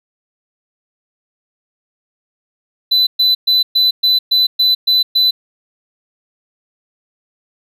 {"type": "tone bursts", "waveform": "triangle", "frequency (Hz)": 4004, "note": "B7", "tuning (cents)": 23, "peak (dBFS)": -8, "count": 9, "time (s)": [2.91, 5.31], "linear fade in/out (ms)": 10, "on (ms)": 160, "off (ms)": 120, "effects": []}